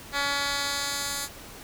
10% pulse tone with band-pass filter sweep, 282.6 Hz, C#4, 34 cents sharp, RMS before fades -29 dBFS, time 0.12-1.29 s, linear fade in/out 50 ms, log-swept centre 2800 to 9100 Hz, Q 0.82, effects pink hiss -44 dBFS RMS until 1.63 s

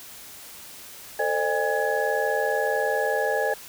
sine tone cluster, 444.9 / 525 / 605 / 816 / 1683 Hz, A4 / C5 / D#5 / G#5 / G#6, +19 / +6 / -49 / -31 / +23 cents, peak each -28 dBFS, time 1.19-3.54 s, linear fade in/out 5 ms, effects white hiss -43 dBFS RMS until 3.68 s

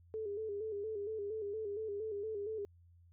sine tone with vibrato, 421.1 Hz, G#4, 24 cents sharp, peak -37 dBFS, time 0.14-2.65 s, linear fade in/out 0 ms, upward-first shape square, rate 4.3 Hz, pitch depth 68 cents each way, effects added 86 Hz sine -60 dBFS peak until 3.12 s

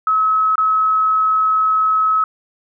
sine tone with dropouts, 1286 Hz, E6, 43 cents flat, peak -12 dBFS, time 0.07-2.24 s, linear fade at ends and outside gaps 2 ms, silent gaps 0.556-0.58 s, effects none

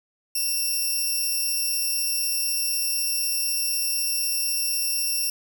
5% pulse tone cluster, 2698 / 5360 / 5580 Hz, E7 / E8 / F8, +40 / +28 / -2 cents, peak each -21 dBFS, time 0.35-5.3 s, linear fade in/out 5 ms, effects none

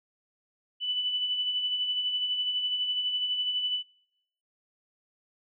sine tone with tremolo, 2984 Hz, F#7, 14 cents sharp, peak -25 dBFS, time 0.8-3.83 s, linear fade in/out 50 ms, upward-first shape sine, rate 12 Hz, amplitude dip 45%, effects noise-tail reverb RT60 0.8 s tail -26 dB re dry

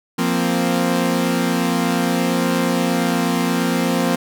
sawtooth chord, F suspended fourth, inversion none, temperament equal, 174.61 / 233.1 / 261.6 Hz, F3 / Bb3 / C4, 0 / 0 / 0 cents, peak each -17 dBFS, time 0.18-4.16 s, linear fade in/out 10 ms, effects none

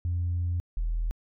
sine tone pair in turn, 87.2 / 40.87 Hz, F2 / E1, -2 / -14 cents, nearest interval octave + minor second, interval 1312 cents, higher first, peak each -24 dBFS, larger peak neither, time 0.05-0.6 / 0.77-1.11 s, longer first, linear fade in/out 0 ms, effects tanh soft clip ceiling -22 dBFS

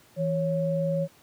sine tone pair together, 164.31 / 553 Hz, E3 / C#5, -5 / -4 cents, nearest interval octave + major sixth, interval 2101 cents, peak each -26 dBFS, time 0.16-1.08 s, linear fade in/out 50 ms, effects pink hiss -57 dBFS RMS until 1.22 s + high-pass 100 Hz 12 dB/octave

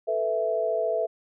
sine chord, A suspended second, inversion none, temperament equal, 440 / 493.9 / 659.3 Hz, A4 / B4 / E5, 0 / 0 / 0 cents, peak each -29 / -30 / -25 dBFS, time 0.07-1.07 s, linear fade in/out 20 ms, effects none

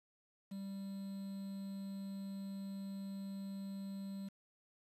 triangle tone with quantisation, 196 Hz, G3, in tune, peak -40 dBFS, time 0.51-4.29 s, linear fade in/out 10 ms, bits 10, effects resampled to 32000 Hz

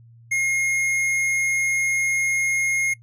triangle tone with hard clipping, 2145 Hz, C7, 42 cents sharp, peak -21 dBFS, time 0.31-2.94 s, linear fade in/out 10 ms, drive 13 dB, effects noise-tail reverb RT60 0.1 s tail -21 dB re dry + added 116 Hz sine -46 dBFS peak until 3.02 s

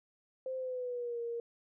sine tone with pitch glide, 520 to 468.7 Hz, C5 to A#4, -11 to +9 cents, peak -35 dBFS, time 0.46-1.4 s, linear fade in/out 2 ms, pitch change -180 cents, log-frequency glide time 0.57-1.2 s, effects none

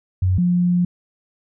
sine tone pair in turn, 92.5 / 177.05 Hz, F#2 / F3, 0 / +24 cents, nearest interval major seventh, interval 1124 cents, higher second, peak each -14 dBFS, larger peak neither, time 0.22-0.38 / 0.38-0.85 s, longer second, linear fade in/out 5 ms, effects none

